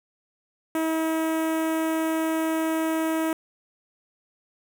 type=tone with notch filter; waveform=sawtooth; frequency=321 Hz; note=E4; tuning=46 cents flat; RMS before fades=-25 dBFS; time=0.75-3.33 s; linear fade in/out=2 ms; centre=4500 Hz; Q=0.69; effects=none